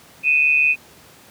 sine tone pair together, 2491 / 2637 Hz, D#7 / E7, +1 / 0 cents, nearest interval minor second, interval 99 cents, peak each -14 / -19 dBFS, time 0.23-0.76 s, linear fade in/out 50 ms, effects pink hiss -47 dBFS RMS until 1.3 s + high-pass 100 Hz 12 dB/octave

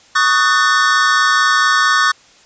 square chord, D# half-diminished seventh, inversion third, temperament just, 1120.1 / 1244.5 / 1493.4 / 1792.1 Hz, C#6 / D#6 / F#6 / A6, +18 / 0 / +16 / +31 cents, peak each -17 dBFS, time 0.15-2.12 s, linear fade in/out 10 ms, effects white hiss -47 dBFS RMS until 2.45 s + resampled to 16000 Hz

